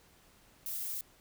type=noise; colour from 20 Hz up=violet; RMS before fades=-38 dBFS; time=0.66-1.01 s; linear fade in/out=2 ms; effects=pink hiss -63 dBFS RMS until 1.2 s